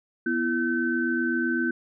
sine tone cluster, 246.4 / 334.2 / 1530 Hz, B3 / E4 / G6, -4 / +24 / -42 cents, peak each -27 dBFS, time 0.26-1.71 s, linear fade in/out 5 ms, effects none

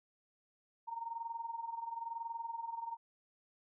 sine tone with amplitude modulation, 923 Hz, A#5, 17 cents flat, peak -36 dBFS, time 0.87-2.97 s, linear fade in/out 20 ms, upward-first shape sine, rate 21 Hz, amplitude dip 75%, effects none

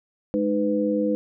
sine tone cluster, 209.8 / 308.1 / 499.9 Hz, G#3 / D#4 / B4, +18 / -17 / +21 cents, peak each -25 / -24 / -24 dBFS, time 0.34-1.15 s, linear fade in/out 0 ms, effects none

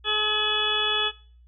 harmonic tone, 425 Hz, G#4, 40 cents sharp, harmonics 1 / 2 / 3 / 4 / 6 / 7 / 8, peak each -32 / -35 / -30 / -31 / -32 / -31 / -24 dBFS, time 0.04-1.12 s, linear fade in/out 50 ms, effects noise-tail reverb RT60 0.5 s tail -23 dB re dry + added 60 Hz sine -50 dBFS peak until 1.47 s

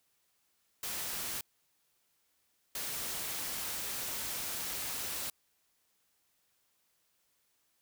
white noise bursts at uneven times, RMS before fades -38 dBFS, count 2, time 0.83-1.41 / 2.75-5.3 s, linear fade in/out 2 ms, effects white hiss -75 dBFS RMS until 7.81 s

